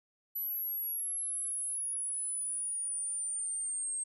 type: linear sweep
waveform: sine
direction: down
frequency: 11860 to 8372 Hz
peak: -33 dBFS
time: 0.35-4.04 s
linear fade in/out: 10 ms
effects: none